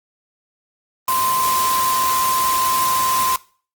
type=tone in noise; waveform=sine; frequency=1038 Hz; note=C6; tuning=14 cents flat; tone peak=-17 dBFS; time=1.08-3.36 s; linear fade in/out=2 ms; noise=white; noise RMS=-23 dBFS; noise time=1.08-3.36 s; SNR=+3 dB; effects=noise-tail reverb RT60 0.4 s tail -20 dB re dry + Opus 24 kbps